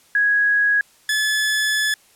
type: tone pair in turn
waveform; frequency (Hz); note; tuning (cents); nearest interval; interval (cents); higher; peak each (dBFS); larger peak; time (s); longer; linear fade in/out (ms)
sine / sawtooth; 1661.2 / 1721; G#6 / A6; 0 / -39; minor second; 61; second; -14; neither; 0.15-0.81 / 1.09-1.94; second; 2
effects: white hiss -54 dBFS RMS until 2.15 s + low-pass 12000 Hz 12 dB/octave